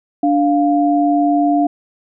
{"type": "tone pair together", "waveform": "sine", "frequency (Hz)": [292, 700], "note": ["D4", "F5"], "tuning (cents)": [-10, 4], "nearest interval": "octave + minor third", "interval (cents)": 1514, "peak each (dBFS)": [-13, -15], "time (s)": [0.23, 1.67], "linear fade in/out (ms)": 5, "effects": []}